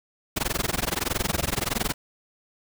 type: noise with amplitude modulation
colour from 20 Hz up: pink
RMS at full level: -23 dBFS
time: 0.36-1.94 s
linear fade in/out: 10 ms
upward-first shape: sine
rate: 21.5 Hz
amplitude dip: 100%
effects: none